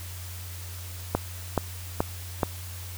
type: click train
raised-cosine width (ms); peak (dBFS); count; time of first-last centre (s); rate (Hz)
1; -8; 4; 1.15-2.432; 2.34
effects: added 89 Hz sine -37 dBFS peak until 2.97 s + white hiss -43 dBFS RMS until 2.97 s

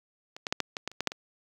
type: clicks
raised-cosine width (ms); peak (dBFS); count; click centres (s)
0.2; -24 / -14 / -9 / -9 / -16 / -15 / -30 / -12 / -7 / -21; 10; 0.365 / 0.468 / 0.525 / 0.603 / 0.768 / 0.876 / 0.916 / 1.006 / 1.073 / 1.119
effects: high-pass 150 Hz 12 dB/octave + 8-bit

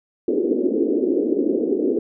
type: band-pass noise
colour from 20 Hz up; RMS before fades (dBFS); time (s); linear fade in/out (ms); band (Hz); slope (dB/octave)
pink; -20; 0.28-1.99; 2; 260 to 460; 48
effects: none

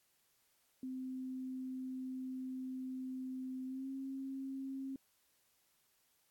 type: tone with pitch glide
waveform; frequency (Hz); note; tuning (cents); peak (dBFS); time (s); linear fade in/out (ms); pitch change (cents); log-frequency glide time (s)
sine; 258.7 to 268.3; C4 to C4; -19 to +44; -40; 0.83-4.96; 2; +63; 3.66-3.88
effects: white hiss -75 dBFS RMS until 6.3 s + AAC 64 kbps

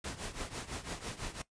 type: noise with tremolo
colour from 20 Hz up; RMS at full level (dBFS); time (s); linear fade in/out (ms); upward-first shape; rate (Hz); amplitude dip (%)
pink; -38; 0.04-1.42; 5; triangle; 6; 85
effects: noise-tail reverb RT60 0.1 s tail -17 dB re dry + resampled to 22050 Hz

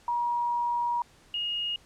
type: tone pair in turn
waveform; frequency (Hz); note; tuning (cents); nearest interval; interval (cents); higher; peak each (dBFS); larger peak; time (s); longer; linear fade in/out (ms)
sine; 955 / 2862; A#5 / F7; +42 / +42; octave + perfect fifth; 1900; second; -25 / -28; first; 0.08-1.02 / 1.34-1.76; first; 2
effects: pink hiss -58 dBFS RMS until 1.85 s + low-pass 9000 Hz 12 dB/octave

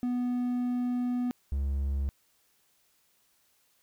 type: tone pair in turn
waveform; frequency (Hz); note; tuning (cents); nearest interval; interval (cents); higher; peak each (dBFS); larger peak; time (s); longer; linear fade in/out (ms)
triangle; 246.3 / 69.12; B3 / C#2; -5 / -4; octave + minor seventh; 2199; first; -25; neither; 0.03-1.31 / 1.52-2.09; first; 0
effects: white hiss -69 dBFS RMS until 3.82 s

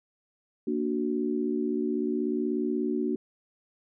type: chord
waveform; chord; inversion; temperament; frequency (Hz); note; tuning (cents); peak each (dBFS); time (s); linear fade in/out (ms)
sine; Bb augmented; none; equal; 233.1 / 293.7 / 370; Bb3 / D4 / F#4; 0 / 0 / 0; -30; 0.67-3.16; 5
effects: none

